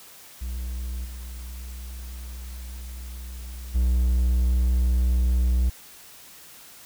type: tone with level steps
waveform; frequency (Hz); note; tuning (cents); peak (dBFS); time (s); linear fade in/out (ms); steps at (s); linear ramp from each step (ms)
triangle; 61.74; B1; 0; -26 / -32 / -16; 0.41-5.7; 10; 1.04 / 3.74; 20
effects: white hiss -47 dBFS RMS until 6.85 s